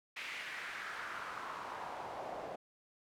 pink noise with band-pass filter sweep, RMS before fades -44 dBFS, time 0.16-2.56 s, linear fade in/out 10 ms, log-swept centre 2400 to 610 Hz, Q 2.6, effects none

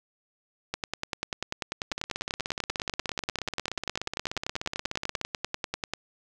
two click trains, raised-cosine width 0.2 ms, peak -12 / -14 dBFS, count 54 / 56, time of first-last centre 0.74-5.936 / 1.92-5.213 s, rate 10.2 / 16.7 Hz, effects none

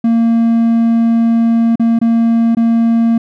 triangle tone with dropouts, 230 Hz, A#3, 23 cents flat, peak -6 dBFS, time 0.04-3.18 s, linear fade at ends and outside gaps 5 ms, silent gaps 1.757-1.796 / 1.99-2.014 / 2.55-2.569 s, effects none

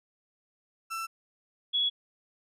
35% pulse / sine tone pair in turn, 1336 / 3367 Hz, E6 / G#7, +23 / +23 cents, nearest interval octave + major third, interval 1600 cents, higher second, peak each -31 / -24 dBFS, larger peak second, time 0.9-1.07 / 1.73-1.9 s, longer neither, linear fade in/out 20 ms, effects resampled to 32000 Hz

